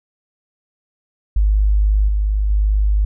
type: tone with level steps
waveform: sine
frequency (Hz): 51.3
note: G#1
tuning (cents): -21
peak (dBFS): -11 / -14 / -12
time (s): 1.36-3.05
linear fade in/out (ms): 5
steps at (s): 2.08 / 2.5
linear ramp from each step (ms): 5
effects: none